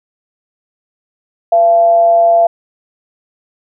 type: tone with amplitude modulation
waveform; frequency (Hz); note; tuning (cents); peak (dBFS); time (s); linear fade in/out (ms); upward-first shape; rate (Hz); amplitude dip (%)
sine; 680; F5; -46; -4; 1.52-2.47; 5; sine; 189; 35
effects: none